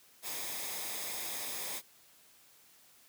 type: noise with comb filter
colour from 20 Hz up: white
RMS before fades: -39 dBFS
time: 0.22-1.82 s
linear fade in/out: 50 ms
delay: 0.69 ms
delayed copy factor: -0.5
effects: white hiss -62 dBFS RMS until 3.08 s + high-pass 80 Hz 12 dB/octave